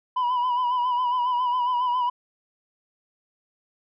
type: tone with vibrato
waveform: sine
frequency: 987.8 Hz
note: B5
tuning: in tune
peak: -18 dBFS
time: 0.16-2.1 s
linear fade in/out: 10 ms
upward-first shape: sine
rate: 7.3 Hz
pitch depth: 50 cents each way
effects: tanh soft clip ceiling -20 dBFS